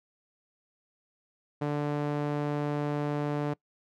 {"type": "tone with band-pass filter", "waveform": "sawtooth", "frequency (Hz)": 146.83, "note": "D3", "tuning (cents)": 0, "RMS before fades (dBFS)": -30, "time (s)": [1.61, 3.54], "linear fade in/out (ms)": 10, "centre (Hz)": 450, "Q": 0.65, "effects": ["noise-tail reverb RT60 0.1 s tail -23 dB re dry"]}